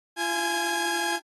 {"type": "tone cluster", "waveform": "sawtooth", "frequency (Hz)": [342.1, 839, 1632], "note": ["F4", "G#5", "G#6"], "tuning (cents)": [-36, 17, -31], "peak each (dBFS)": [-27, -25, -26], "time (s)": [0.16, 1.2], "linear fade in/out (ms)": 50, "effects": ["AAC 32 kbps"]}